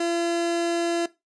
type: tone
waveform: 30% pulse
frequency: 340 Hz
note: F4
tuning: 46 cents flat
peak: -20 dBFS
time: 0-1.06 s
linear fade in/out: 5 ms
effects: noise-tail reverb RT60 0.2 s tail -17 dB re dry + resampled to 22050 Hz